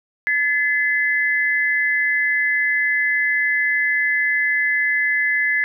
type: tone pair together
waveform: sine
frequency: 1721.8 / 2035 Hz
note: A6 / C7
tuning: -38 / -49 cents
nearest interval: minor third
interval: 289 cents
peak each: -19 dBFS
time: 0.27-5.64 s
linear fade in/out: 0 ms
effects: none